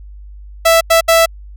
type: tone bursts at uneven times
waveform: sawtooth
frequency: 660 Hz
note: E5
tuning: 2 cents sharp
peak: -3 dBFS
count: 3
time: 0.65-0.81 / 0.9-1.01 / 1.08-1.26 s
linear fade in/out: 10 ms
effects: added 50 Hz sine -31 dBFS peak until 1.56 s